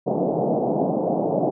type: band-pass noise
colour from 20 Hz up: white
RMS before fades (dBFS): -22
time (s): 0.06-1.51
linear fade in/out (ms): 20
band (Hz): 140 to 740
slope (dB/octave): 48
effects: none